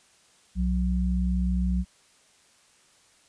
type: tone pair together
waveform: sine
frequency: 62.87 / 182.3 Hz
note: B1 / F#3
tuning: +32 / -25 cents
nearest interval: octave + tritone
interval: 1843 cents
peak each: -24 / -26 dBFS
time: 0.55-1.85 s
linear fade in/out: 50 ms
effects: white hiss -60 dBFS RMS until 3.28 s + resampled to 22050 Hz